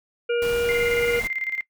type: harmonic tone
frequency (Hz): 474.9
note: A#4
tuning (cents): +32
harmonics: 1 / 3 / 5 / 6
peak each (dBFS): -20 / -30 / -34 / -36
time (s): 0.29-1.2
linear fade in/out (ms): 10
type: noise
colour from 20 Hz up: pink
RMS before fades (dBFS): -34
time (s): 0.42-1.27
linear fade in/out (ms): 0
type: tone with tremolo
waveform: sine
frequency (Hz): 2093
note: C7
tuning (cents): 0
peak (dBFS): -23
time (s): 0.69-1.61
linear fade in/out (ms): 0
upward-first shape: square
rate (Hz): 18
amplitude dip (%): 65
effects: noise-tail reverb RT60 0.1 s tail -19 dB re dry